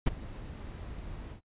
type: noise with ADSR envelope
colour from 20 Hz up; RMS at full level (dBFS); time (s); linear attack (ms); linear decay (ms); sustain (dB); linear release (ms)
brown; -21; 0.06-1.41; 13; 19; -21; 100
effects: noise-tail reverb RT60 0.1 s tail -21 dB re dry + resampled to 8000 Hz